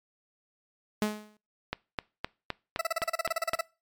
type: tone with exponential decay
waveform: sawtooth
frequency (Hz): 211.9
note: G#3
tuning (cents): +35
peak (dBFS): -19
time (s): 1.02-1.37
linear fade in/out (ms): 0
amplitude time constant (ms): 74
type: click train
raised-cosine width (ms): 0.3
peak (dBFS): -14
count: 8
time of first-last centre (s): 1.73-3.534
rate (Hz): 3.88
type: tone bursts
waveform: 20% pulse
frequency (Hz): 659.3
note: E5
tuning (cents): 0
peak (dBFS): -21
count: 15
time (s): 2.79-3.611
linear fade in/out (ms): 5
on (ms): 23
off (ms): 34
effects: noise-tail reverb RT60 0.3 s tail -23 dB re dry + MP3 96 kbps